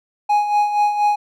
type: tone with tremolo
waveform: triangle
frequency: 830.6 Hz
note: G#5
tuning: in tune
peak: -10 dBFS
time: 0.29-1.16 s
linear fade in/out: 10 ms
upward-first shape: sine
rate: 4.2 Hz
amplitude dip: 60%
effects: none